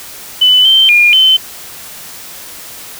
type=tone with pitch steps; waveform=sine; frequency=3003 / 3117 / 2420 / 3068 Hz; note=F#7 / G7 / D#7 / G7; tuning=+25 / -11 / -49 / -38 cents; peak=-4 dBFS; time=0.41-1.37 s; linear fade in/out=10 ms; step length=240 ms; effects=white hiss -30 dBFS RMS until 2.99 s